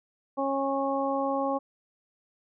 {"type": "harmonic tone", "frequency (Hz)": 273.9, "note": "C#4", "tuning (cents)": -21, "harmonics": [1, 2, 3, 4], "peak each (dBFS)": [-31, -29, -31, -33], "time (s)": [0.37, 1.59], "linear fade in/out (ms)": 20, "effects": []}